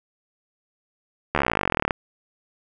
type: slowing click train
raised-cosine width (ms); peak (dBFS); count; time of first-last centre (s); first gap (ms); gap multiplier
0.5; -5; 29; 1.35-1.908; 13; 1.03
effects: none